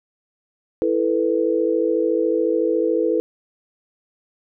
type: chord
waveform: sine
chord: E suspended fourth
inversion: none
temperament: equal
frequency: 329.6 / 440 / 493.9 Hz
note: E4 / A4 / B4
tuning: 0 / 0 / 0 cents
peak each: -21 dBFS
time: 0.82-3.2 s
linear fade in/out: 0 ms
effects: none